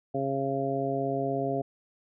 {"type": "harmonic tone", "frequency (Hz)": 136.6, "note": "C#3", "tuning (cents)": -25, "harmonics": [1, 2, 3, 4, 5], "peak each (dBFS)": [-35, -33, -32, -35, -31], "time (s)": [0.14, 1.62], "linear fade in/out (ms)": 10, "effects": []}